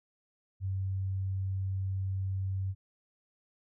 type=tone; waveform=sine; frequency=95.7 Hz; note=G2; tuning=41 cents flat; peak=-30 dBFS; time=0.6-2.75 s; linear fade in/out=50 ms; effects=none